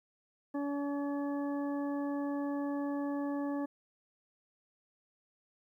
harmonic tone, 284.8 Hz, C#4, 47 cents sharp, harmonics 1 / 2 / 3 / 4 / 6, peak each -33 / -41 / -45 / -48 / -52 dBFS, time 0.54-3.66 s, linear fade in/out 10 ms, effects 12-bit

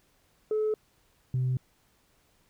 sine tone pair in turn, 430.4 / 127.96 Hz, A4 / C3, -38 / -38 cents, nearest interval octave + major sixth, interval 2100 cents, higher first, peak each -23 dBFS, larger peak neither, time 0.51-0.74 / 1.34-1.57 s, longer neither, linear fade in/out 2 ms, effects tanh soft clip ceiling -22 dBFS + pink hiss -67 dBFS RMS until 2.49 s

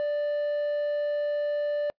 triangle tone with quantisation, 587.3 Hz, D5, in tune, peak -23 dBFS, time 0-1.9 s, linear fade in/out 0 ms, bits 8, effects noise-tail reverb RT60 0.1 s tail -26 dB re dry + resampled to 11025 Hz

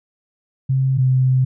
sine tone pair in turn, 132.8 / 129.62 Hz, C3 / C3, +26 / -16 cents, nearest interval unison, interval 42 cents, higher first, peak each -14 / -12 dBFS, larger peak second, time 0.69-0.98 / 0.98-1.45 s, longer second, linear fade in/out 10 ms, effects none

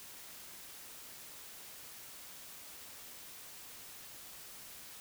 silence, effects white hiss -51 dBFS RMS until 5 s

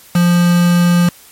triangle tone with quantisation, 174.61 Hz, F3, in tune, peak -6 dBFS, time 0.15-1.09 s, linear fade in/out 5 ms, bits 3, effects white hiss -42 dBFS RMS until 1.31 s + MP3 64 kbps

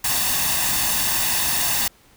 white noise with comb filter, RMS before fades -21 dBFS, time 0.04-1.88 s, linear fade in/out 5 ms, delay 1.1 ms, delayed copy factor +0.6, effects pink hiss -54 dBFS RMS until 2.16 s

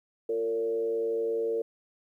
sine tone with frequency modulation, 456.4 Hz, A#4, 37 cents flat, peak -26 dBFS, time 0.29-1.62 s, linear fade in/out 5 ms, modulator 111 Hz, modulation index 0.55, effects 11-bit

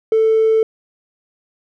sine tone with hard clipping, 442.6 Hz, A4, 10 cents sharp, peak -11 dBFS, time 0.12-0.63 s, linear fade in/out 2 ms, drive 1 dB, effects none

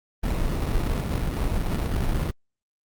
brown noise with sample-and-hold, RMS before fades -24 dBFS, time 0.23-2.31 s, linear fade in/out 5 ms, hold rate 1575 Hz, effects Opus 32 kbps

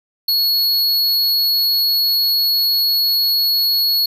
square tone, 4351 Hz, C#8, 33 cents flat, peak -14 dBFS, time 0.28-4.06 s, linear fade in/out 5 ms, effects none

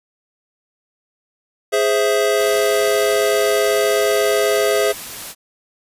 square chord, Ab augmented, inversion none, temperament equal, 415.3 / 523.3 / 659.3 Hz, Ab4 / C5 / E5, 0 / 0 / 0 cents, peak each -18 / -21 / -20 dBFS, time 1.72-4.93 s, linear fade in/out 20 ms
white noise, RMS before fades -31 dBFS, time 2.36-5.35 s, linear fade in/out 50 ms
effects resampled to 32000 Hz

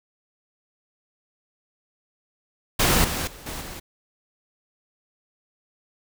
pink noise with level steps, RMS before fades -19 / -27 / -43 / -33 / -37 dBFS, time 2.79-3.8 s, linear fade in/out 10 ms, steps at 3.04 / 3.27 / 3.46 / 3.61 s, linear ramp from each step 5 ms, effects none

